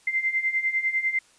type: beating tone pair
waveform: sine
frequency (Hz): 2078 / 2088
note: C7 / C7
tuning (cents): -12 / -4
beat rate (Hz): 10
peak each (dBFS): -28 / -24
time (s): 0.07-1.19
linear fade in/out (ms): 5
effects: white hiss -58 dBFS RMS until 1.38 s + resampled to 22050 Hz